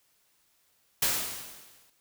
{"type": "noise with exponential decay", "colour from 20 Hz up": "white", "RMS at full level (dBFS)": -24, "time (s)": [1.02, 1.9], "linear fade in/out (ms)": 5, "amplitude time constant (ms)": 190, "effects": ["white hiss -69 dBFS RMS until 2 s"]}